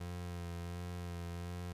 30% pulse tone with vibrato, 87.2 Hz, F2, 2 cents flat, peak -38 dBFS, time 0-1.73 s, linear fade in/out 10 ms, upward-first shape sine, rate 1.4 Hz, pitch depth 25 cents each way, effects resampled to 32000 Hz

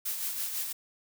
blue noise with tremolo, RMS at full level -32 dBFS, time 0.05-0.73 s, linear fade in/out 10 ms, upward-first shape sine, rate 6 Hz, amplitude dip 45%, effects none

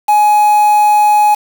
triangle tone with quantisation, 840 Hz, G#5, 19 cents sharp, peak -4 dBFS, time 0.08-1.35 s, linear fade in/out 10 ms, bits 4, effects none

